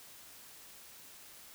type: silence
effects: white hiss -54 dBFS RMS until 1.54 s